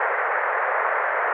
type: band-pass noise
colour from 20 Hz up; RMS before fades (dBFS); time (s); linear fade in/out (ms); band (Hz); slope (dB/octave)
white; -23; 0-1.33; 2; 450 to 1900; 48
effects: none